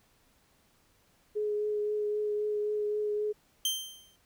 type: tone with vibrato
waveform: sine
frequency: 420 Hz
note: G#4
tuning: 19 cents sharp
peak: -28 dBFS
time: 1.35-3.33 s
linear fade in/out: 20 ms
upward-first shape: triangle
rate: 3.8 Hz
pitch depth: 15 cents each way
type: tone with exponential decay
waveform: sawtooth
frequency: 3136 Hz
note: G7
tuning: in tune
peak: -22 dBFS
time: 3.65-4.16 s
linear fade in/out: 2 ms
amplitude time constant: 110 ms
effects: pink hiss -67 dBFS RMS until 4.25 s